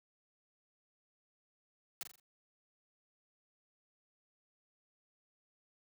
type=noise with echo; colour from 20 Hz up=white; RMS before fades=-41 dBFS; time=2.01-2.03 s; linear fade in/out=0 ms; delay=42 ms; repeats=4; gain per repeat=-7 dB; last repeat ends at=2.198 s; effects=high-pass 100 Hz 12 dB/octave